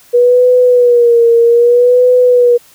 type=tone with vibrato; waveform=sine; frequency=482.2 Hz; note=B4; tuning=41 cents flat; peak=-4 dBFS; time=0.13-2.58 s; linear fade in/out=20 ms; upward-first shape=sine; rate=0.63 Hz; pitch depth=61 cents each way; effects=white hiss -44 dBFS RMS until 2.74 s

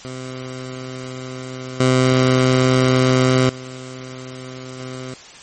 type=tone with level steps; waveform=15% pulse; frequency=128.8 Hz; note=C3; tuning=27 cents flat; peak=-22 / -6 / -25 / -22 dBFS; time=0.05-5.14 s; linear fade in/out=0 ms; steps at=1.8 / 3.49 / 4.8 s; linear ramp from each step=2 ms; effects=white hiss -40 dBFS RMS until 5.42 s + MP3 32 kbps

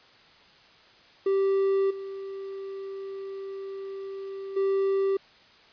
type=tone with level steps; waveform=triangle; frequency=390 Hz; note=G4; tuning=9 cents flat; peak=-19 / -32 / -20 dBFS; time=1.26-5.17 s; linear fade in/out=5 ms; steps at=1.9 / 4.56 s; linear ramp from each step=10 ms; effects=white hiss -55 dBFS RMS until 5.72 s + resampled to 11025 Hz

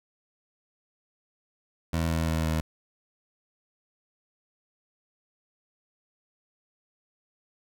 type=tone with pitch steps; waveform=20% pulse; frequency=82.41 / 81.42 / 80.43 / 79.46 Hz; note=E2 / E2 / E2 / D#2; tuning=0 / -21 / -42 / +37 cents; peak=-20 dBFS; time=1.93-2.61 s; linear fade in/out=5 ms; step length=170 ms; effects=none

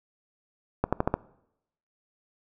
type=accelerating click train; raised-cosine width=1 ms; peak=-9 dBFS; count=5; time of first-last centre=0.84-1.14 s; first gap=86 ms; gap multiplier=0.91; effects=noise-tail reverb RT60 0.8 s tail -21 dB re dry

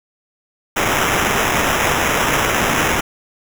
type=noise with sample-and-hold; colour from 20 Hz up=white; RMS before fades=-17 dBFS; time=0.76-3.01 s; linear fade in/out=10 ms; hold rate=4410 Hz; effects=none

